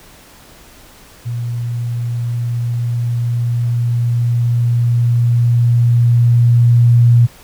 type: tone with level ramp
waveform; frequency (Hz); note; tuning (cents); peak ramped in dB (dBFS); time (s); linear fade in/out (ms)
sine; 119.2; A#2; +39; -18 to -5; 1.25-7.27; 20
effects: pink hiss -42 dBFS RMS until 7.43 s